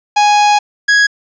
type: tone pair in turn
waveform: 45% pulse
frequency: 830.6 / 1661.2 Hz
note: G#5 / G#6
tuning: 0 / 0 cents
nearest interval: octave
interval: 1200 cents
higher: second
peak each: -7 dBFS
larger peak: neither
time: 0.16-0.59 / 0.88-1.07 s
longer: first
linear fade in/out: 10 ms
effects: resampled to 16000 Hz + 7-bit